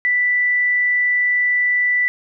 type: tone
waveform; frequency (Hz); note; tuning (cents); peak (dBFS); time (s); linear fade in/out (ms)
sine; 1975.5; B6; 0; -14; 0.05-2.08; 0
effects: none